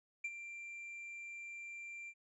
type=tone with ADSR envelope; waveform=triangle; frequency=2365 Hz; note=D7; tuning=12 cents sharp; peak=-34 dBFS; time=0.24-2.14 s; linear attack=7 ms; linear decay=46 ms; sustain=-10 dB; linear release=57 ms; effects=resampled to 24000 Hz